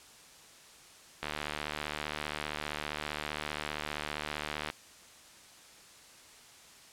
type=click train; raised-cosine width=0.3 ms; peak=-18 dBFS; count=262; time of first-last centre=1.23-4.701 s; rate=75.2 Hz; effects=white hiss -55 dBFS RMS until 6.92 s + low-pass 9000 Hz 12 dB/octave